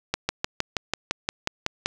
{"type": "slowing click train", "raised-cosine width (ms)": 0.2, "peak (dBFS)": -6, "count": 11, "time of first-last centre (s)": [0.14, 1.86], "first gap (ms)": 150, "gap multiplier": 1.03, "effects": []}